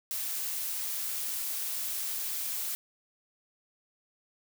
blue noise, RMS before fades -34 dBFS, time 0.11-2.75 s, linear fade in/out 0 ms, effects none

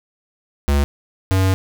square tone pair in turn, 71 / 94.77 Hz, C#2 / F#2, +42 / +42 cents, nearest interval perfect fourth, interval 500 cents, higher second, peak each -14 dBFS, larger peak neither, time 0.68-0.84 / 1.31-1.54 s, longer second, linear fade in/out 0 ms, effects none

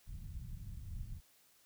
pink low-pass noise, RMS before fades -45 dBFS, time 0.06-1.21 s, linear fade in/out 50 ms, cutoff 140 Hz, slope 24 dB/octave, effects white hiss -68 dBFS RMS until 1.65 s

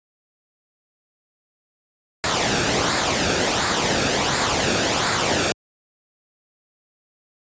pink noise with flanger, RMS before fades -20 dBFS, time 2.24-5.52 s, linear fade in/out 0 ms, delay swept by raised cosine 0.33 to 1 ms, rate 1.4 Hz, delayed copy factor -0.5, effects high-pass 80 Hz 12 dB/octave + resampled to 16000 Hz

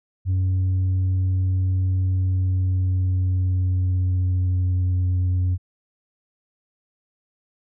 sine tone with pitch glide, 93.1 to 90.87 Hz, F#2 to F#2, +11 to -31 cents, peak -15 dBFS, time 0.25-5.58 s, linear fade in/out 50 ms, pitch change -42 cents, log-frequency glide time 2.04-4.97 s, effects tanh soft clip ceiling -17 dBFS

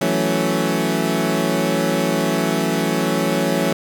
20% pulse chord, F# minor seventh, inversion third, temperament equal, 164.81 / 185 / 220 / 277.2 Hz, E3 / F#3 / A3 / C#4, 0 / 0 / 0 / 0 cents, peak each -18 dBFS, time 0.01-3.73 s, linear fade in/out 5 ms, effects none

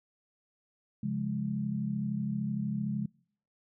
sine chord, Db major, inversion none, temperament equal with one note detuned, 137 / 174.61 / 207.7 Hz, Db3 / F3 / Ab3, -20 / 0 / 0 cents, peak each -35 / -37 / -32 dBFS, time 1.03-3.06 s, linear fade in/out 5 ms, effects noise-tail reverb RT60 0.6 s tail -26 dB re dry

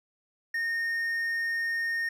triangle tone with hard clipping, 1840 Hz, A#6, 23 cents flat, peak -28 dBFS, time 0.54-2.09 s, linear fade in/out 5 ms, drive 6 dB, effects none

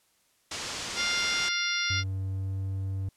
white low-pass noise, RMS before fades -36 dBFS, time 0.51-1.49 s, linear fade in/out 5 ms, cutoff 7000 Hz, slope 24 dB/octave
harmonic tone, 700 Hz, F5, 4 cents sharp, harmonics 2 / 3 / 4 / 5 / 6 / 7 / 8, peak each -33 / -31 / -37 / -34 / -38 / -37 / -34 dBFS, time 0.95-2.04 s, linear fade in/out 50 ms
triangle tone with pitch glide, 95.7 to 96.25 Hz, G2 to G2, -41 to -31 cents, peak -27 dBFS, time 1.9-3.09 s, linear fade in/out 5 ms, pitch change +10 cents, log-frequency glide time 2.3-2.57 s
effects white hiss -68 dBFS RMS until 3.16 s + low-pass 12000 Hz 12 dB/octave

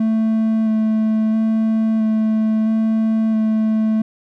triangle tone with vibrato, 220 Hz, A3, in tune, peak -12 dBFS, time 0-4.02 s, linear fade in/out 5 ms, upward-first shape square, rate 0.75 Hz, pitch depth 10 cents each way, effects none

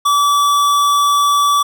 sine tone with hard clipping, 1152 Hz, D6, 34 cents flat, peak -12 dBFS, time 0.05-1.63 s, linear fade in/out 10 ms, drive 18 dB, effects none

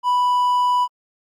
triangle tone, 987.8 Hz, B5, in tune, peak -13 dBFS, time 0.03-0.88 s, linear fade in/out 50 ms, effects Opus 48 kbps

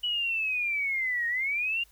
sine linear two-way sweep, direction down then up, 2960 to 1855 to 2825 Hz, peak -26 dBFS, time 0.03-1.84 s, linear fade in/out 10 ms, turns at 1.27 s, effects added 50 Hz sine -60 dBFS peak until 1.91 s + white hiss -62 dBFS RMS until 1.91 s

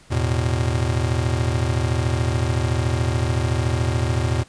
square chord, E suspended fourth, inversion none, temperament just, 82.41 / 109.88 / 123.61 Hz, E2 / A2 / B2, 0 / -2 / +2 cents, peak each -24 dBFS, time 0.1-4.44 s, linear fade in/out 20 ms, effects pink hiss -51 dBFS RMS until 4.48 s + resampled to 22050 Hz

